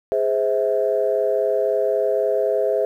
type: chord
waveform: sine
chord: Ab augmented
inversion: none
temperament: just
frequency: 415.3 / 519.1 / 648.9 Hz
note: Ab4 / C5 / E5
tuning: 0 / -14 / -27 cents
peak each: -21 dBFS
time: 0.12-2.85 s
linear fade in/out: 0 ms
effects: tanh soft clip ceiling -8 dBFS + 9-bit